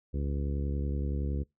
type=harmonic tone; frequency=70.7 Hz; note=C#2; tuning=35 cents sharp; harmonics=1 / 2 / 3 / 4 / 5 / 6 / 7; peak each=-30 / -36 / -40 / -42 / -44 / -46 / -47 dBFS; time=0.13-1.44 s; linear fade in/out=20 ms; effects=noise-tail reverb RT60 0.2 s tail -26 dB re dry